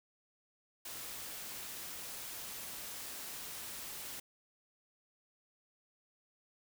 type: noise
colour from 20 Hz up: white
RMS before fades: -45 dBFS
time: 0.85-4.2 s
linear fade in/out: 5 ms
effects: none